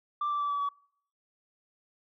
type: tone with pitch steps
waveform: sine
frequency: 1178 / 1167.8 / 1157.8 / 1147.8 / 1137.9 Hz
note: D6 / D6 / D6 / D6 / C#6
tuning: +5 / -10 / -25 / -40 / +45 cents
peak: -26 dBFS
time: 0.21-0.69 s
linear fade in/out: 5 ms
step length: 96 ms
effects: noise-tail reverb RT60 0.6 s tail -24 dB re dry + tanh soft clip ceiling -25 dBFS